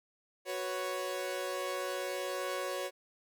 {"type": "chord", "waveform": "sawtooth", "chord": "F# suspended fourth", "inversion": "none", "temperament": "equal", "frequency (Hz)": [370, 493.9, 554.4], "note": ["F#4", "B4", "C#5"], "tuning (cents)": [0, 0, 0], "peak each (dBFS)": [-36, -38, -33], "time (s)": [0.45, 2.91], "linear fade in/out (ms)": 50, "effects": []}